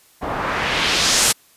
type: noise with low-pass filter sweep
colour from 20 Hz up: white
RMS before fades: -19 dBFS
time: 0.21-1.33 s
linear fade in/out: 20 ms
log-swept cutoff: 770 to 9700 Hz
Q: 1.3
effects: white hiss -53 dBFS RMS until 1.56 s + resampled to 32000 Hz